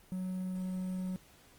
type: tone with quantisation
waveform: triangle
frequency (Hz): 185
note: F#3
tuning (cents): 0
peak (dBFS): -32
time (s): 0.12-1.16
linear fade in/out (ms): 0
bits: 10
effects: pink hiss -61 dBFS RMS until 1.58 s + Opus 24 kbps